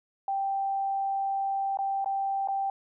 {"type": "tone with dropouts", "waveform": "sine", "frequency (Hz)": 784, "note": "G5", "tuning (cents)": 0, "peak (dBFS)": -26, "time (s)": [0.28, 2.7], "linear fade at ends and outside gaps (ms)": 2, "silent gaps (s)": [[1.772, 1.788], [2.045, 2.059], [2.475, 2.485]], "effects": []}